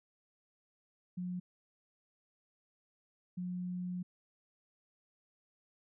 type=tone bursts at uneven times; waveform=sine; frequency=180 Hz; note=F#3; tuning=47 cents flat; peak=-36 dBFS; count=2; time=1.17-1.4 / 3.37-4.03 s; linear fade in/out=10 ms; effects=none